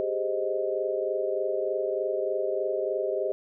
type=chord; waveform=sine; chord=Ab major seventh; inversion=third; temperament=equal; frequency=392 / 415.3 / 523.3 / 622.3 Hz; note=G4 / Ab4 / C5 / Eb5; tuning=0 / 0 / 0 / 0 cents; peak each=-30 / -34 / -31 / -30 dBFS; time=0-3.32 s; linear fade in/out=0 ms; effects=none